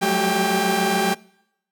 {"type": "tone cluster", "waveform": "sawtooth", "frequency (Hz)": [182.2, 189.6, 215.7, 385.6, 795], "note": ["F#3", "F#3", "A3", "G4", "G5"], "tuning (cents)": [-26, 43, -34, -28, 24], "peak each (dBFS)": [-23, -25, -21, -20, -18], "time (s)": [0.01, 1.15], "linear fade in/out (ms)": 20, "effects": ["noise-tail reverb RT60 0.8 s tail -24 dB re dry"]}